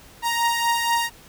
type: beating tone pair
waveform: sawtooth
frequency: 934 / 938.2 Hz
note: A#5 / A#5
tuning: +3 / +11 cents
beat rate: 4.2 Hz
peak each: -17 / -22 dBFS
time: 0.22-1.1 s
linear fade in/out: 50 ms
effects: pink hiss -48 dBFS RMS until 1.28 s